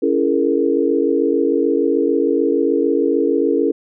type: chord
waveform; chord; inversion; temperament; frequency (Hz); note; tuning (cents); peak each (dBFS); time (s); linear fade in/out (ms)
sine; A# half-diminished seventh; first; just; 279.7 / 335.6 / 419.5 / 466.2; C#4 / E4 / G#4 / A#4; +16 / +31 / +17 / 0; -19; 0.02-3.72; 10
effects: none